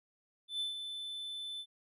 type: tone with ADSR envelope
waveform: triangle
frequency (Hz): 3520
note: A7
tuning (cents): 0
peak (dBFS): -31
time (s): 0.48-1.66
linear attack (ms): 120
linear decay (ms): 140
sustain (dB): -7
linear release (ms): 61
effects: resampled to 32000 Hz